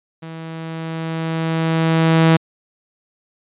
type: tone with level ramp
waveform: sawtooth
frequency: 162.5 Hz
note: E3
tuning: 24 cents flat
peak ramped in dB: -27 to -5 dBFS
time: 0.22-2.37 s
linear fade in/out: 10 ms
effects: resampled to 8000 Hz